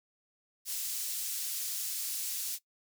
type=high-pass noise; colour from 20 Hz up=pink; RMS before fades=-36 dBFS; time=0.65-2.59 s; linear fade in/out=50 ms; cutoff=6000 Hz; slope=12 dB/octave; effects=noise-tail reverb RT60 0.1 s tail -19 dB re dry